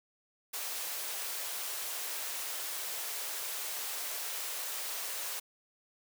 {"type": "high-pass noise", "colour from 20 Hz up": "white", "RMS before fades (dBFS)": -38, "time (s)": [0.53, 5.4], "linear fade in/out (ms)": 10, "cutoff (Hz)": 420, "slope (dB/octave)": 24, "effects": []}